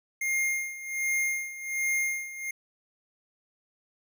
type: tone with tremolo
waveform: square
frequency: 2124 Hz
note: C7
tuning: 25 cents sharp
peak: -25 dBFS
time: 0.21-2.51 s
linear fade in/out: 5 ms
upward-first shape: sine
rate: 1.3 Hz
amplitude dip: 80%
effects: none